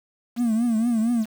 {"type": "tone with vibrato", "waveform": "triangle", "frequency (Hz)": 229.8, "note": "A#3", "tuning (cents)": -25, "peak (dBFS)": -16, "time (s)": [0.36, 1.26], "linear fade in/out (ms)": 50, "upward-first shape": "triangle", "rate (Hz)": 4.3, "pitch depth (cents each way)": 120, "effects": ["tanh soft clip ceiling -12 dBFS", "7-bit"]}